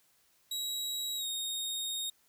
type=tone with pitch glide; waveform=sawtooth; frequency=3859 to 3715 Hz; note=B7 to A#7; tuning=-41 to -7 cents; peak=-31 dBFS; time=0.51-2.1 s; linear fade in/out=5 ms; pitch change=-66 cents; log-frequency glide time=1.16-1.27 s; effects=white hiss -69 dBFS RMS until 2.28 s